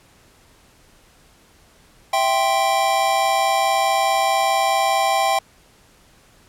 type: chord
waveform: square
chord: C major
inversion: first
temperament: equal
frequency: 659.3 / 784 / 1046.5 Hz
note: E5 / G5 / C6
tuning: 0 / 0 / 0 cents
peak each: -23 / -19 / -24 dBFS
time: 2.13-5.39 s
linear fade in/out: 5 ms
effects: pink hiss -53 dBFS RMS until 6.48 s + low-pass 12000 Hz 12 dB/octave